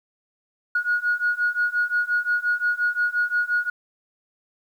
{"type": "beating tone pair", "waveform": "sine", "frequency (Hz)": [1445, 1450.7], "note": ["F#6", "F#6"], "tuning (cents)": [-41, -35], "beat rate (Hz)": 5.7, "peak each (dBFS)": [-23, -22], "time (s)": [0.75, 3.7], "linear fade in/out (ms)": 5, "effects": ["tanh soft clip ceiling -13 dBFS", "9-bit"]}